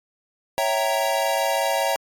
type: chord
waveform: square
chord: C# diminished seventh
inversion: none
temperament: equal with one note detuned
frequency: 554.4 / 659.3 / 774.5 / 932.3 Hz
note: C#5 / E5 / G5 / Bb5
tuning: 0 / 0 / -21 / 0 cents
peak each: -26 / -26 / -27 / -27 dBFS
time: 0.58-1.96 s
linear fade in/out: 0 ms
effects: AAC 64 kbps